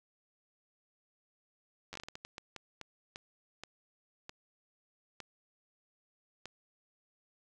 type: slowing click train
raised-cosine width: 0.2 ms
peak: -26 dBFS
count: 17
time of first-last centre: 1.93-6.457 s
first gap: 10 ms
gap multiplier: 1.38
effects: none